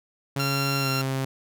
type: tone with pitch glide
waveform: sawtooth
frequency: 138.59 to 133.64 Hz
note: C#3 to C3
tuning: 0 to +37 cents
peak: -21 dBFS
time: 0.36-1.25 s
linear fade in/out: 5 ms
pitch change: -63 cents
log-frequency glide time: 0.79-0.89 s
type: tone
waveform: 15% pulse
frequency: 1372 Hz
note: F6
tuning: 31 cents flat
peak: -20 dBFS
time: 0.39-1.02 s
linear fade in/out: 10 ms
effects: none